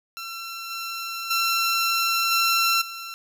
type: tone with level steps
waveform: 15% pulse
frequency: 1353 Hz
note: E6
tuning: 45 cents sharp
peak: -26 / -23 / -14 / -12 / -27 dBFS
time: 0.17-3.14 s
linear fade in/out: 0 ms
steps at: 0.7 / 1.3 / 2.31 / 2.81 s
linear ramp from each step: 10 ms
effects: none